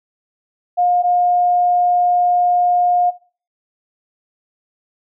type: tone pair in turn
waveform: sine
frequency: 712 / 712 Hz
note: F5 / F5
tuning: +33 / +33 cents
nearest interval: unison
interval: 0 cents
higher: neither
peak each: -12 dBFS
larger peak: neither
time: 0.77-1.03 / 1.03-3.11 s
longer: second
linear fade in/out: 20 ms
effects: noise-tail reverb RT60 0.4 s tail -17 dB re dry